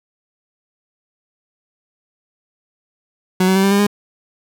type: tone with pitch steps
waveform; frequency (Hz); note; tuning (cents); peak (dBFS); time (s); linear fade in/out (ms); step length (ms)
30% pulse; 185.1 / 188.88 / 192.74 / 196.67 / 200.7 / 204.8; F#3 / F#3 / G3 / G3 / G3 / G#3; +1 / +36 / -29 / +6 / +41 / -24; -9; 3.4-3.868; 5; 78
effects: none